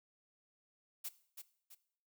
blue noise with echo, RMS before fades -42 dBFS, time 1.04-1.09 s, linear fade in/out 10 ms, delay 330 ms, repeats 2, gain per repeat -7 dB, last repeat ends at 1.75 s, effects noise-tail reverb RT60 0.6 s tail -17 dB re dry

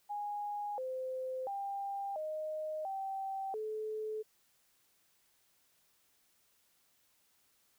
sine tone with pitch steps, 825 / 517 / 795 / 620 / 776 / 432.6 Hz, G#5 / C5 / G5 / D#5 / G5 / A4, -12 / -21 / +24 / -6 / -18 / -29 cents, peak -36 dBFS, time 0.09-4.23 s, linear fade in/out 20 ms, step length 690 ms, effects white hiss -72 dBFS RMS until 7.78 s

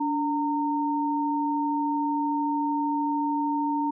sine tone pair together, 289.8 / 917.4 Hz, D4 / A#5, -23 / -28 cents, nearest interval octave + minor sixth, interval 1995 cents, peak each -26 dBFS, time 0-3.91 s, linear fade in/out 10 ms, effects none

